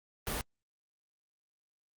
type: noise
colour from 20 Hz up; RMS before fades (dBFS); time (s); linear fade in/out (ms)
pink; -35; 0.27-0.41; 0
effects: Opus 32 kbps